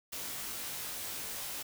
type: noise with comb filter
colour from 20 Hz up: white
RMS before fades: -40 dBFS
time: 0.12-1.63 s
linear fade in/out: 10 ms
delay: 19 ms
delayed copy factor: -0.95
effects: none